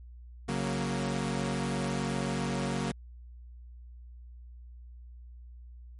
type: chord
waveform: sawtooth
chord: F# major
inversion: second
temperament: equal with one note detuned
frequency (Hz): 138.11 / 185 / 233.1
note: C#3 / F#3 / A#3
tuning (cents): -6 / 0 / 0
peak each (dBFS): -30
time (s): 0.48-2.92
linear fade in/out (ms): 10
effects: added 60 Hz sine -45 dBFS peak until 5.99 s + MP3 48 kbps